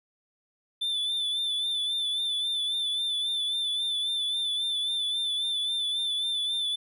triangle tone with vibrato, 3520 Hz, A7, in tune, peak -25 dBFS, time 0.81-6.76 s, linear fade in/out 10 ms, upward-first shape sine, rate 3.7 Hz, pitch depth 40 cents each way, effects none

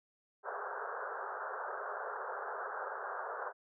white band-pass noise, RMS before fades -41 dBFS, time 0.43-3.53 s, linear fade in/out 50 ms, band 400 to 1600 Hz, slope 96 dB/octave, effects none

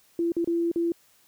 sine tone with dropouts, 338.5 Hz, E4, 46 cents sharp, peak -22 dBFS, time 0.19-0.92 s, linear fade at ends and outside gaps 2 ms, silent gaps 0.32-0.366 / 0.445-0.474 / 0.716-0.759 s, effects white hiss -61 dBFS RMS until 1.27 s

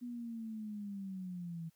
sine linear sweep, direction down, 245.7 to 161.6 Hz, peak -40 dBFS, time 0.01-1.7 s, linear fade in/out 20 ms, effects white hiss -75 dBFS RMS until 1.75 s

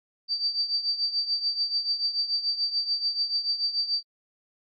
sine tone with tremolo, 4644 Hz, D8, 20 cents flat, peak -21 dBFS, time 0.28-4.03 s, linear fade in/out 50 ms, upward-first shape triangle, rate 6.9 Hz, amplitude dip 80%, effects AAC 32 kbps

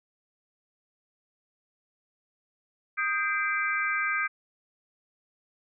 sine tone cluster, 1242 / 1584 / 2060 / 2340 Hz, D#6 / G6 / C7 / D7, -3 / +18 / -28 / -7 cents, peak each -31 / -29 / -32 / -32 dBFS, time 2.97-4.28 s, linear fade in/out 20 ms, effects none

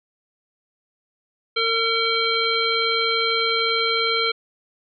harmonic tone, 455.2 Hz, A#4, 41 cents flat, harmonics 1 / 3 / 5 / 7 / 9, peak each -25 / -25 / -25 / -25 / -25 dBFS, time 1.56-4.32 s, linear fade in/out 10 ms, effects none

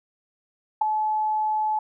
sine tone with ADSR envelope, 860 Hz, A5, 40 cents flat, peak -13 dBFS, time 0.81-1.79 s, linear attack 8 ms, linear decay 5 ms, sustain -8 dB, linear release 4 ms, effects none

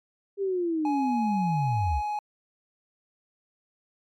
sine linear sweep, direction down, 403.4 to 58.27 Hz, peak -24 dBFS, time 0.37-2.02 s, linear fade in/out 50 ms
triangle tone, 838 Hz, G#5, 15 cents sharp, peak -25 dBFS, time 0.85-2.19 s, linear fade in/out 2 ms
effects MP3 96 kbps

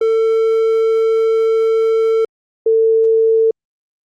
triangle / sine tone pair in turn, 447.7 / 447.7 Hz, A4 / A4, +30 / +30 cents, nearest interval unison, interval 0 cents, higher neither, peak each -9 dBFS, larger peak neither, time 0.01-2.25 / 2.66-3.51 s, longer first, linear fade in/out 5 ms, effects Opus 32 kbps

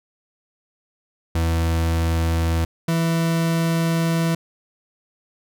40% pulse tone pair in turn, 82.41 / 165.3 Hz, E2 / E3, 0 / +5 cents, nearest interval octave, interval 1205 cents, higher second, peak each -17 dBFS, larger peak neither, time 1.35-2.65 / 2.88-4.35 s, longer second, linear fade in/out 5 ms, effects none

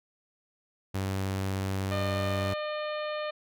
sawtooth tone, 96.3 Hz, G2, 30 cents flat, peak -25 dBFS, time 0.94-2.54 s, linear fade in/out 10 ms
harmonic tone, 605 Hz, D#5, 49 cents flat, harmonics 1 / 2 / 3 / 4 / 5 / 6 / 7, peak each -32 / -38 / -42 / -44 / -46 / -48 / -49 dBFS, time 1.91-3.31 s, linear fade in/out 10 ms
effects none

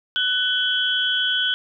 sine tone cluster, 1496 / 3063 / 3335 Hz, F#6 / G7 / G#7, +19 / -41 / +7 cents, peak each -23 dBFS, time 0.16-1.54 s, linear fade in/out 0 ms, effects none

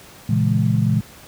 sine chord, A# half-diminished seventh, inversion none, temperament equal, 116.54 / 138.59 / 164.81 / 207.7 Hz, A#2 / C#3 / E3 / G#3, 0 / 0 / 0 / 0 cents, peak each -18 / -22 / -21 / -21 dBFS, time 0.29-1.01 s, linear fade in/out 5 ms, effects pink hiss -43 dBFS RMS until 1.27 s + high-pass 60 Hz 12 dB/octave

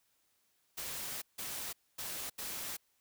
white noise bursts at uneven times, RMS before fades -41 dBFS, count 4, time 0.77-1.22 / 1.38-1.73 / 1.98-2.3 / 2.38-2.77 s, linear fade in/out 10 ms, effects white hiss -75 dBFS RMS until 3 s

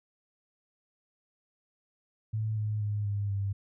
sine tone with pitch steps, 109.1 / 106.55 / 104.05 / 101.62 / 99.24 Hz, A2 / G#2 / G#2 / G#2 / G2, -14 / +45 / +4 / -37 / +22 cents, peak -28 dBFS, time 2.33-3.53 s, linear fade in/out 10 ms, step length 240 ms, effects none

